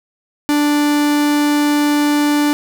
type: tone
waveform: 45% pulse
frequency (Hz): 293.7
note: D4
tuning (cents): 0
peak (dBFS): -12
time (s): 0.49-2.53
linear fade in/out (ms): 0
effects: none